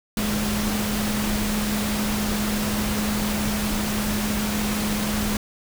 sine tone in noise, 210 Hz, G#3, 19 cents sharp, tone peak -24 dBFS, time 0.17-5.37 s, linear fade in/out 2 ms, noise pink, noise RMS -27 dBFS, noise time 0.17-5.37 s, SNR 0 dB, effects none

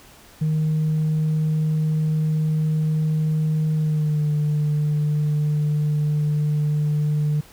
sine tone with pitch glide, 155.56 to 149.74 Hz, D#3 to D3, 0 to +34 cents, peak -16 dBFS, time 0.41-7.41 s, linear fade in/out 10 ms, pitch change -66 cents, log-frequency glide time 3.75-4.27 s, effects tanh soft clip ceiling -16 dBFS + pink hiss -48 dBFS RMS until 7.52 s

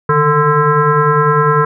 sine tone with frequency modulation, 740 Hz, F#5, in tune, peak -8 dBFS, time 0.09-1.65 s, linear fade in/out 5 ms, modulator 294 Hz, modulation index 2.5, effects none

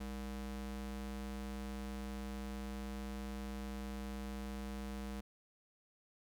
square ring-modulated tone, 130.81 Hz, C3, in tune, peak -39 dBFS, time 0-5.21 s, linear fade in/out 10 ms, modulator 73.1 Hz, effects none

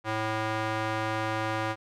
square tone with band-pass filter, 109.6 Hz, A2, 6 cents flat, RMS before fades -30 dBFS, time 0.04-1.76 s, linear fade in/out 50 ms, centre 1200 Hz, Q 0.78, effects none

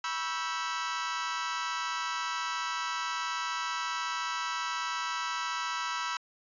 sawtooth chord, C# half-diminished seventh, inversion third, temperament equal with one note detuned, 974.2 / 1108.7 / 1318.5 / 1568 Hz, B5 / C#6 / E6 / G6, -24 / 0 / 0 / 0 cents, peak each -32 / -37 / -31 / -36 dBFS, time 0.04-6.17 s, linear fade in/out 2 ms, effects resampled to 16000 Hz

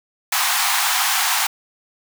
pink high-pass noise, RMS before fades -19 dBFS, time 0.32-1.47 s, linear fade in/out 5 ms, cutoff 730 Hz, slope 96 dB/octave, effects none

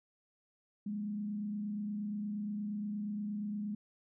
sine tone with frequency modulation, 207.7 Hz, G#3, in tune, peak -35 dBFS, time 0.86-3.75 s, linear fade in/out 5 ms, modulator 28.5 Hz, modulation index 0.39, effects none

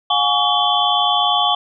sine tone cluster, 721 / 829 / 1132 / 3128 / 3426 Hz, F#5 / G#5 / C#6 / G7 / A7, -45 / -3 / +36 / -4 / -47 cents, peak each -20 dBFS, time 0.1-1.55 s, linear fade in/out 5 ms, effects none

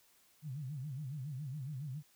sine tone with vibrato, 139.7 Hz, C#3, 14 cents sharp, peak -39 dBFS, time 0.42-2.03 s, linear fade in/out 50 ms, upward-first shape sine, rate 7.2 Hz, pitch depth 190 cents each way, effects white hiss -68 dBFS RMS until 2.15 s

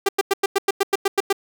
sawtooth tone bursts, 394.3 Hz, G4, 10 cents sharp, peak -11 dBFS, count 11, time 0.06-1.328 s, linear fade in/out 5 ms, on 28 ms, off 96 ms, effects none

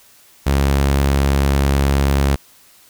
sawtooth tone, 69.3 Hz, C#2, in tune, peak -9 dBFS, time 0.46-2.36 s, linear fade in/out 10 ms, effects white hiss -49 dBFS RMS until 2.89 s

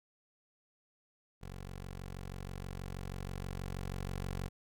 15% pulse tone with level ramp, 46.25 Hz, F#1, in tune, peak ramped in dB -38 to -30 dBFS, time 1.41-4.49 s, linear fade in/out 20 ms, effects none

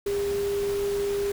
sine tone in noise, 402.3 Hz, G4, 45 cents sharp, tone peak -24 dBFS, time 0.06-1.32 s, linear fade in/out 5 ms, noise pink, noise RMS -38 dBFS, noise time 0.06-1.32 s, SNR +11 dB, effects none

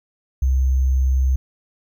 sine tone with sample-and-hold, 65.6 Hz, C2, 5 cents sharp, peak -14 dBFS, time 0.42-1.36 s, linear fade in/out 5 ms, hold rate 6300 Hz, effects none

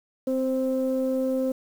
sine tone pair together, 260.5 / 524 Hz, C4 / C5, -7 / +2 cents, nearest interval octave, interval 1209 cents, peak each -24 dBFS, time 0.27-1.52 s, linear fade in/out 5 ms, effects tanh soft clip ceiling -17 dBFS + 8-bit

